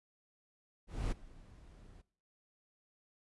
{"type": "noise with ADSR envelope", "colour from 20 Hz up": "brown", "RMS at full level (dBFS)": -33, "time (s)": [0.87, 2.02], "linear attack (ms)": 250, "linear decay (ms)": 9, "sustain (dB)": -23, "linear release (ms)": 13, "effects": ["noise-tail reverb RT60 0.5 s tail -21 dB re dry", "resampled to 24000 Hz"]}